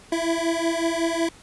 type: beating tone pair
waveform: 25% pulse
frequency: 329.6 / 335 Hz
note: E4 / E4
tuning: 0 / +28 cents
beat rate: 5.4 Hz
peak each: -21 dBFS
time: 0.12-1.29 s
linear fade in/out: 5 ms
effects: pink hiss -49 dBFS RMS until 1.42 s + resampled to 24000 Hz